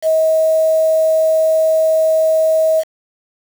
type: tone with quantisation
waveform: sine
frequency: 637 Hz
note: D#5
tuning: 41 cents sharp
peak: -10 dBFS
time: 0.02-2.84 s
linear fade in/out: 50 ms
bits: 5
effects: none